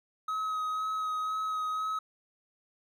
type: tone with vibrato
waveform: triangle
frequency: 1271 Hz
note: D#6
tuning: 36 cents sharp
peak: -28 dBFS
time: 0.28-1.99 s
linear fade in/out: 5 ms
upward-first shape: sine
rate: 2 Hz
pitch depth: 15 cents each way
effects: none